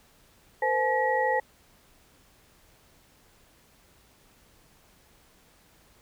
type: tone cluster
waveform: sine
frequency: 462.6 / 515 / 855 / 1911 Hz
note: A#4 / C5 / A5 / A#6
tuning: -13 / -28 / -50 / +43 cents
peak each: -33 / -27 / -26 / -29 dBFS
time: 0.62-1.4 s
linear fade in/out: 5 ms
effects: pink hiss -60 dBFS RMS until 6.01 s